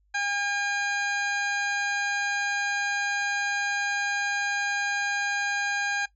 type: harmonic tone with a mistuned harmonic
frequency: 809 Hz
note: G#5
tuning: 46 cents flat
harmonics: 1 / 2 / 3 / 4 / 5 / 6 / 8 / 9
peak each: -32 / -27 / -33 / -43 / -39 / -43 / -41 / -48 dBFS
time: 0.14-6.06 s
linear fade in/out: 10 ms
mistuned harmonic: 9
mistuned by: -18 cents
effects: noise-tail reverb RT60 0.1 s tail -17 dB re dry + added 50 Hz sine -63 dBFS peak until 6.15 s